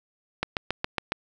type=click train; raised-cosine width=0.3 ms; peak=-9 dBFS; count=6; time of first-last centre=0.43-1.121 s; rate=7.24 Hz; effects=none